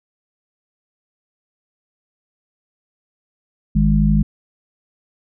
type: harmonic tone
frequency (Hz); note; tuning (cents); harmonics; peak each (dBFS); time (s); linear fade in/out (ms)
51.91; G#1; 0; 1 / 3 / 4; -16 / -16 / -16; 3.75-4.23; 10
effects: none